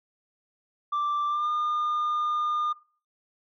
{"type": "tone with pitch glide", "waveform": "sine", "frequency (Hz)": [1174.7, 1212.6], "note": ["D6", "D#6"], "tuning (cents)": [0, -45], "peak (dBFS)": -22, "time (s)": [0.92, 2.73], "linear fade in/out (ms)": 10, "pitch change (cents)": 55, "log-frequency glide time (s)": [1.28, 1.49], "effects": ["noise-tail reverb RT60 0.4 s tail -20 dB re dry", "tanh soft clip ceiling -23 dBFS"]}